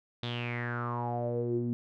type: tone with low-pass filter sweep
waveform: sawtooth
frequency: 120 Hz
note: B2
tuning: 49 cents flat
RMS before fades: -33 dBFS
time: 0.23-1.73 s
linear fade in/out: 0 ms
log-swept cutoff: 3700 to 260 Hz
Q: 7.6
effects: none